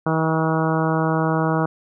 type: harmonic tone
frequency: 160 Hz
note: D#3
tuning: 49 cents sharp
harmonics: 1 / 2 / 3 / 4 / 5 / 6 / 7 / 8 / 9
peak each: -21 / -24 / -26 / -27 / -28 / -29 / -29 / -30 / -31 dBFS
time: 0.06-1.66 s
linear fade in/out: 5 ms
effects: none